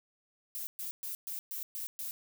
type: noise bursts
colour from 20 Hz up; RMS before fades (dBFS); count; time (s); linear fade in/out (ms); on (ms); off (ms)
violet; -39; 7; 0.55-2.11; 0; 120; 120
effects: none